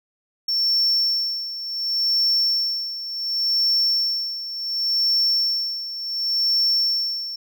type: tone with tremolo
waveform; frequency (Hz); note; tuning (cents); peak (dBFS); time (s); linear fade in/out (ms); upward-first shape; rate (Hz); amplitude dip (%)
triangle; 5430; F8; -50; -15; 0.48-7.36; 5; sine; 0.69; 75
effects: none